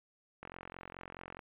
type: click train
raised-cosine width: 0.5 ms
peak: -30 dBFS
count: 44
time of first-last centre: 0.43-1.392 s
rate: 44.7 Hz
effects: resampled to 8000 Hz